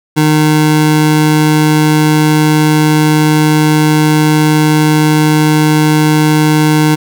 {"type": "tone pair together", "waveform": "square", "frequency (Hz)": [153.25, 306.5], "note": ["D#3", "D#4"], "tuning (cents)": [-26, -26], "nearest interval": "octave", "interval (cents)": 1200, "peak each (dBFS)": -10, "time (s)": [0.16, 6.96], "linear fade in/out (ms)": 20, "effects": []}